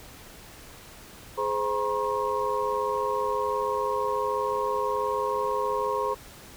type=tone cluster; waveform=sine; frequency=419.3 / 518 / 952 / 1078 Hz; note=G#4 / C5 / A#5 / C#6; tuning=+17 / -17 / +36 / -49 cents; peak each=-30 dBFS; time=1.37-6.15 s; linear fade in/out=20 ms; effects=pink hiss -47 dBFS RMS until 6.56 s